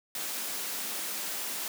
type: high-pass noise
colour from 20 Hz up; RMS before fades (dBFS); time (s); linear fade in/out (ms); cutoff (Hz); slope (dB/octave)
white; -35; 0.15-1.68; 2; 170; 96
effects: none